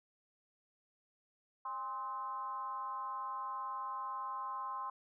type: tone with frequency modulation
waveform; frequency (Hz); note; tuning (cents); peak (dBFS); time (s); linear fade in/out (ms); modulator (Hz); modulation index
sine; 1047; C6; +1; -38; 1.65-4.9; 5; 235; 0.71
effects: none